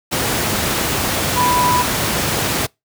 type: tone in noise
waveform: sine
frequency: 987.8 Hz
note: B5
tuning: in tune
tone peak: -14 dBFS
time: 1.36-1.83 s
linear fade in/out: 20 ms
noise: pink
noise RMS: -18 dBFS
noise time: 0.11-2.67 s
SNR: +1 dB
effects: noise-tail reverb RT60 0.2 s tail -26 dB re dry + high-pass 80 Hz 12 dB/octave